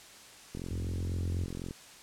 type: click train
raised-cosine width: 3 ms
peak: -26 dBFS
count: 52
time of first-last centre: 0.55-1.709 s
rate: 44 Hz
type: tone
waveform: sine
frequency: 87.4 Hz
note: F2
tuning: 2 cents sharp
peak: -31 dBFS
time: 0.7-1.45 s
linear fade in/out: 10 ms
effects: white hiss -52 dBFS RMS until 2.02 s + low-pass 9000 Hz 12 dB/octave